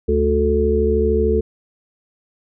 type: harmonic tone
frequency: 73.2 Hz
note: D2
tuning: 5 cents flat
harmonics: 1 / 3 / 5 / 6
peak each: -19 / -23 / -21 / -17 dBFS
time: 0.08-1.41 s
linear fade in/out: 10 ms
effects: none